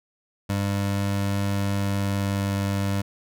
25% pulse tone with pitch glide, 99.7 to 99.07 Hz, G2 to G2, +30 to +19 cents, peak -19 dBFS, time 0.49-3.02 s, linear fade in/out 10 ms, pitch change -11 cents, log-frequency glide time 1.56-2.62 s, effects none

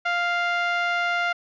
5% pulse tone with low-pass filter, 698.5 Hz, F5, in tune, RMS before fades -24 dBFS, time 0.05-1.33 s, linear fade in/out 10 ms, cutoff 1700 Hz, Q 1.4, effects resampled to 16000 Hz

